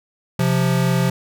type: tone pair together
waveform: square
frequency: 130.81 / 174.61 Hz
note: C3 / F3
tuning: 0 / 0 cents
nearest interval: perfect fourth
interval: 500 cents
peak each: -19 dBFS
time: 0.39-1.1 s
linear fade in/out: 5 ms
effects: none